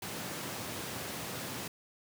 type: high-pass noise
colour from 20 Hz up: pink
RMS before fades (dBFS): -40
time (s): 0.02-1.68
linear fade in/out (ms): 5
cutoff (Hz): 100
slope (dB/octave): 24
effects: none